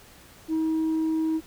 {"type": "tone", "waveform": "sine", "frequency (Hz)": 318.7, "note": "D#4", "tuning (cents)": 42, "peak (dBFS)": -20, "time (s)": [0.48, 1.41], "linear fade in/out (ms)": 50, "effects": ["tanh soft clip ceiling -21 dBFS", "pink hiss -51 dBFS RMS until 1.46 s"]}